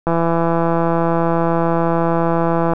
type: click train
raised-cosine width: 1 ms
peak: -4 dBFS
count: 446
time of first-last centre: 0.07-2.735 s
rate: 167 Hz
effects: none